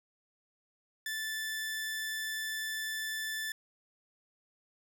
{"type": "tone", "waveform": "sawtooth", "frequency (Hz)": 1756, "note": "A6", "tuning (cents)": -4, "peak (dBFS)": -31, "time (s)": [1.06, 3.52], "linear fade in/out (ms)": 2, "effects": []}